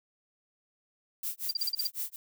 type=noise with tremolo; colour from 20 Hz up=violet; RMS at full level=-33 dBFS; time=1.23-2.16 s; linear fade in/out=2 ms; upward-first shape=sine; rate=5.4 Hz; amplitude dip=100%
type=tone bursts; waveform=sine; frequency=4752 Hz; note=D8; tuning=20 cents sharp; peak=-26 dBFS; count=7; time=1.49-1.871 s; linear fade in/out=5 ms; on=21 ms; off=39 ms
effects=none